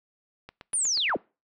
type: click train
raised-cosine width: 0.3 ms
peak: -26 dBFS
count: 6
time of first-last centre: 0.49-1.096 s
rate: 8.25 Hz
type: linear sweep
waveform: sine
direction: down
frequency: 9840 to 96.4 Hz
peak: -23 dBFS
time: 0.73-1.17 s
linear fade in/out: 10 ms
effects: noise-tail reverb RT60 0.3 s tail -25 dB re dry